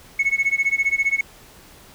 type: tone with tremolo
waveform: sine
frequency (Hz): 2200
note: C#7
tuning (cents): -14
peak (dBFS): -12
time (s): 0.19-1.21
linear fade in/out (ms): 5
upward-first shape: sine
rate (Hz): 15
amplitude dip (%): 95
effects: tanh soft clip ceiling -13 dBFS + pink hiss -47 dBFS RMS until 1.94 s